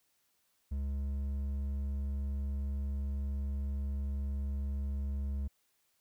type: tone with hard clipping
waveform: triangle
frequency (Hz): 69.5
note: C#2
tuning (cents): +5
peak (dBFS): -34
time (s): 0.71-5.48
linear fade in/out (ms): 10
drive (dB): 9
effects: white hiss -75 dBFS RMS until 6 s